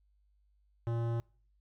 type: tone with hard clipping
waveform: sine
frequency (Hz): 116.54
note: A#2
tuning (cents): 0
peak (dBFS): -33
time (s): 0.87-1.2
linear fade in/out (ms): 0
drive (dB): 16
effects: noise-tail reverb RT60 0.5 s tail -26 dB re dry + added 50 Hz sine -67 dBFS peak until 1.6 s